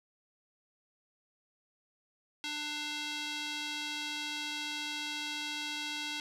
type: tone with band-pass filter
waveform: square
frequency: 297.6 Hz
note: D4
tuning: 23 cents sharp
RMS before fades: -38 dBFS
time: 2.44-6.2 s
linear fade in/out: 0 ms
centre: 3600 Hz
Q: 1.7
effects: none